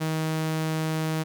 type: tone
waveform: sawtooth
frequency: 158.3 Hz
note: D#3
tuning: 30 cents sharp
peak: -21 dBFS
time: 0-1.24 s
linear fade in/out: 20 ms
effects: none